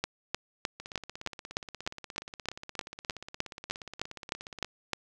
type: two click trains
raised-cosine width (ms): 0.2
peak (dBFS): -12 / -24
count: 17 / 66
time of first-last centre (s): 0.04-4.933 / 0.8-4.646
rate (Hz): 3.27 / 16.9
effects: none

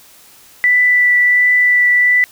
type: tone with vibrato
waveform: sine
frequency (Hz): 1975.5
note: B6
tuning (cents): 0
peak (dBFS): -8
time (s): 0.64-2.24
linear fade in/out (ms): 0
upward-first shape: triangle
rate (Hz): 1.4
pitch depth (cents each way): 10
effects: white hiss -44 dBFS RMS until 2.31 s

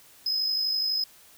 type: tone with amplitude modulation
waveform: triangle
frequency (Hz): 5080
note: D#8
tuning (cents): +35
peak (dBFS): -21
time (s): 0.26-1.04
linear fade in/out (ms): 5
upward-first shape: sine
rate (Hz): 52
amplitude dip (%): 45
effects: white hiss -54 dBFS RMS until 1.37 s

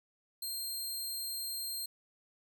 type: tone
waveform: 15% pulse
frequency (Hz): 4190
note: C8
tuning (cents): +2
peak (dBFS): -30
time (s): 0.42-1.86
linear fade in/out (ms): 5
effects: none

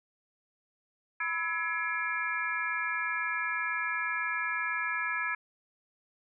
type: tone cluster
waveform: sine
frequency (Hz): 991 / 1307 / 1681 / 2153 / 2365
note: B5 / E6 / G#6 / C7 / D7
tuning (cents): +6 / -15 / +20 / +49 / +12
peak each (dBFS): -39 / -37 / -32 / -39 / -37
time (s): 1.2-5.35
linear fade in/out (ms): 5
effects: none

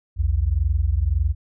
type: tone pair together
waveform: sine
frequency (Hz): 61 / 82.8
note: B1 / E2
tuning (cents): -21 / +8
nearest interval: perfect fourth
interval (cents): 529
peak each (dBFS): -20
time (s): 0.16-1.35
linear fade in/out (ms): 50
effects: none

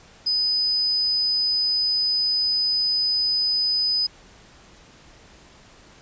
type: tone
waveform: sine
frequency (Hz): 5000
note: D#8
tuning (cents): +8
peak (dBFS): -19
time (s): 0.26-4.07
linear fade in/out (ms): 10
effects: pink hiss -50 dBFS RMS until 6.01 s + resampled to 16000 Hz

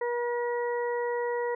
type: harmonic tone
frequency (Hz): 480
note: B4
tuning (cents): -49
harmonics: 1 / 2 / 3 / 4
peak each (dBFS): -28 / -34 / -46 / -38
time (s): 0.01-1.55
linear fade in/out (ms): 5
effects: none

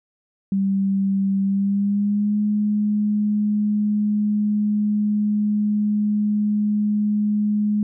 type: tone with pitch glide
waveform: sine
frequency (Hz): 195.2 to 209.2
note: G3 to G#3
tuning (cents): -7 to +13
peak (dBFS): -17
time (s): 0.52-7.83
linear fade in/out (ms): 2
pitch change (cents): +120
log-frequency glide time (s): 1.43-2.39
effects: none

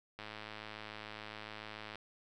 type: click train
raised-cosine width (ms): 0.3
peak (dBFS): -29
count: 190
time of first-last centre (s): 0.19-1.956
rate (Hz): 107
effects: none

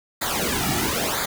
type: noise with flanger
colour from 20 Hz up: pink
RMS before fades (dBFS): -24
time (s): 0.21-1.26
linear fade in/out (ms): 10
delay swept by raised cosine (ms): 0.35 to 1.95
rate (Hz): 1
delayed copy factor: -0.8
effects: none

